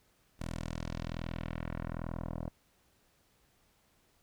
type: tone with low-pass filter sweep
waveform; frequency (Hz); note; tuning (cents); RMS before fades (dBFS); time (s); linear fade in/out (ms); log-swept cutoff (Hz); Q
10% pulse; 41.2; E1; 0; -39; 0.39-2.5; 20; 11000 to 730; 1.2
effects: pink hiss -70 dBFS RMS until 4.22 s